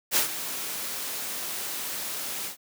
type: noise with ADSR envelope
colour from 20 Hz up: white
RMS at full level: -21 dBFS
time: 0.11-2.57 s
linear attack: 54 ms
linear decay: 110 ms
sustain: -12 dB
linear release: 110 ms
effects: high-pass 150 Hz 12 dB/octave